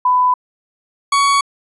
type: tone pair in turn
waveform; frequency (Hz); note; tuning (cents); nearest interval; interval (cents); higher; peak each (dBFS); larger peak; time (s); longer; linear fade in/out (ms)
sine / 40% pulse; 999 / 1121.3; B5 / C#6; +20 / +20; major second; 200; second; -10 / -10; neither; 0.05-0.34 / 1.12-1.41; neither; 5
effects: resampled to 24000 Hz